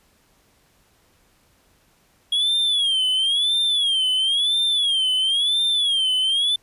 triangle tone with vibrato, 3298 Hz, G#7, 13 cents flat, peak -16 dBFS, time 2.32-6.56 s, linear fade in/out 5 ms, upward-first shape sine, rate 0.98 Hz, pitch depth 150 cents each way, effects pink hiss -60 dBFS RMS until 6.62 s + resampled to 32000 Hz

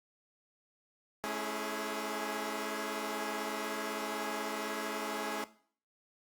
10% pulse chord, A major seventh, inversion none, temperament equal with one note detuned, 215.7 / 277.2 / 329.6 / 415.3 Hz, A3 / C#4 / E4 / G#4, -34 / 0 / 0 / 0 cents, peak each -31 / -33 / -34 / -34 dBFS, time 1.24-5.44 s, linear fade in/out 0 ms, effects noise-tail reverb RT60 0.5 s tail -17 dB re dry + Opus 48 kbps

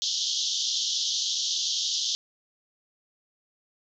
pink band-pass noise, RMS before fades -28 dBFS, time 0.02-2.15 s, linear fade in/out 0 ms, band 3100 to 6600 Hz, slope 96 dB/octave, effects none

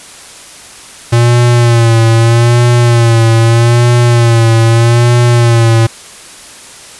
square tone with vibrato, 117.3 Hz, A#2, 11 cents sharp, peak -5 dBFS, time 1.12-5.87 s, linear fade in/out 10 ms, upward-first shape sine, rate 0.8 Hz, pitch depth 51 cents each way, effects white hiss -32 dBFS RMS until 6.99 s + resampled to 24000 Hz

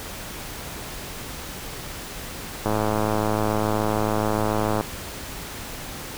click train, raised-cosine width 1 ms, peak -9 dBFS, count 231, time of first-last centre 2.66-4.81 s, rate 107 Hz, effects pink hiss -35 dBFS RMS until 6.17 s

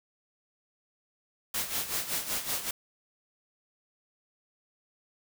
white noise with tremolo, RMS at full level -30 dBFS, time 1.54-2.71 s, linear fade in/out 5 ms, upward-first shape sine, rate 5.3 Hz, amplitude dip 70%, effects none

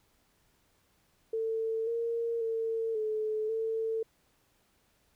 sine tone with pitch steps, 447.4 / 463.7 / 451.3 / 431.9 / 446.9 Hz, A4 / A#4 / A4 / A4 / A4, +29 / -9 / +44 / -32 / +27 cents, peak -29 dBFS, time 1.33-4.03 s, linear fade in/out 5 ms, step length 540 ms, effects pink hiss -70 dBFS RMS until 5.15 s

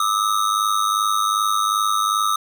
square ring-modulated tone, 1244.5 Hz, D#6, in tune, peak -15 dBFS, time 0-2.36 s, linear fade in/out 2 ms, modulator 51.3 Hz, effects none

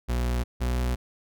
40% pulse tone pair in turn, 60.5 / 61.59 Hz, B1 / B1, -35 / -4 cents, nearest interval unison, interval 31 cents, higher second, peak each -23 dBFS, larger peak neither, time 0.08-0.44 / 0.6-0.96 s, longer neither, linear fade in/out 20 ms, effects none

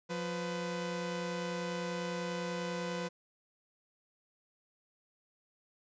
sawtooth tone pair together, 177.02 / 501 Hz, F3 / B4, +24 / +25 cents, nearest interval octave + tritone, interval 1801 cents, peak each -34 / -34 dBFS, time 0.09-3.09 s, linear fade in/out 20 ms, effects resampled to 16000 Hz

